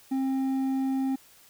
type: tone with hard clipping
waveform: sine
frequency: 266.3 Hz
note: C4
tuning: 31 cents sharp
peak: -26 dBFS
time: 0.11-1.16 s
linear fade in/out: 10 ms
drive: 5 dB
effects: white hiss -56 dBFS RMS until 1.49 s